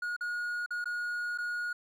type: tone with dropouts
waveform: triangle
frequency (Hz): 1443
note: F#6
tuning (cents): -44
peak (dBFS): -30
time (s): 0.02-1.73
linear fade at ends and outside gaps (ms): 5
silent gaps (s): 0.165-0.208 / 0.662-0.706 / 0.843-0.856 / 1.377-1.384
effects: none